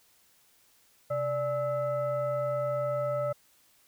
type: tone with frequency modulation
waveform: sine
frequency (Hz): 586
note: D5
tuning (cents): -4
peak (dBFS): -27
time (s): 1.1-3.33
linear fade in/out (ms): 10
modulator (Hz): 717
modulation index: 0.68
effects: white hiss -64 dBFS RMS until 3.87 s